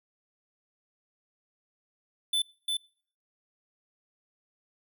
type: tone with echo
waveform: square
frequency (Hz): 3509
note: A7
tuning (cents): -5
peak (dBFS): -25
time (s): 2.33-2.42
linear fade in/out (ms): 5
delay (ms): 350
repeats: 1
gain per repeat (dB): -3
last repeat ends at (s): 2.77
effects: noise-tail reverb RT60 0.6 s tail -26 dB re dry